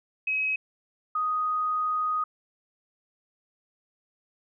sine tone pair in turn, 2548 / 1246.3 Hz, D#7 / D#6, +41 / +2 cents, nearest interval octave, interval 1239 cents, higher first, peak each -24 dBFS, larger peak neither, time 0.27-0.56 / 1.15-2.24 s, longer second, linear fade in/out 5 ms, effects none

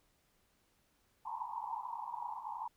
white band-pass noise, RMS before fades -42 dBFS, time 1.25-2.68 s, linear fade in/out 10 ms, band 850 to 1000 Hz, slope 96 dB/octave, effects pink hiss -74 dBFS RMS until 2.76 s

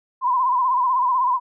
sine tone with vibrato, 1011 Hz, B5, 40 cents sharp, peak -16 dBFS, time 0.21-1.4 s, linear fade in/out 50 ms, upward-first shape sine, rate 16 Hz, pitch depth 81 cents each way, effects none

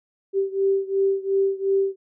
sine beating tone pair, 389.3 / 392.1 Hz, G4 / G4, -12 / 0 cents, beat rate 2.8 Hz, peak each -21 / -23 dBFS, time 0.33-1.96 s, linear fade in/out 50 ms, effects none

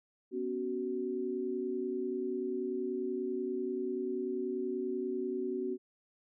sine chord, B suspended second, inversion none, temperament equal with one note detuned, 246.9 / 277.2 / 373.4 Hz, B3 / C#4 / F#4, 0 / 0 / +16 cents, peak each -39 / -40 / -34 dBFS, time 0.31-5.78 s, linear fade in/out 50 ms, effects none

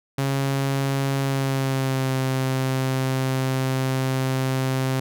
sawtooth tone with pitch glide, 136.8 to 131.68 Hz, C#3 to C3, -23 to +11 cents, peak -17 dBFS, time 0.18-5 s, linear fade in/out 5 ms, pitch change -66 cents, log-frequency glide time 1.19-2.15 s, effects none

